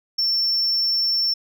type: tone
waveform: sine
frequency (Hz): 5410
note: E8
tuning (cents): +44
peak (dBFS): -16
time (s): 0.18-1.34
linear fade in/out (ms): 10
effects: tanh soft clip ceiling -16 dBFS